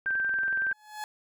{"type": "click train", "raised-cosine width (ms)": 0.5, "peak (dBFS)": -29, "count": 15, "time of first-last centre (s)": [0.06, 0.714], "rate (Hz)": 21.4}
{"type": "tone with vibrato", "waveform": "sine", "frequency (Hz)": 1568, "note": "G6", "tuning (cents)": 0, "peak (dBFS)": -25, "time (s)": [0.06, 0.73], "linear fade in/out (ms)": 5, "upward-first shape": "square", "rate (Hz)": 11, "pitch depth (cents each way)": 9}
{"type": "tone with exponential growth", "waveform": "30% pulse", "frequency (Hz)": 850, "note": "G#5", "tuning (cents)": 40, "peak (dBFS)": -29, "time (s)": [0.66, 1.04], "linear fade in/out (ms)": 1, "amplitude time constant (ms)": 81}
{"effects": []}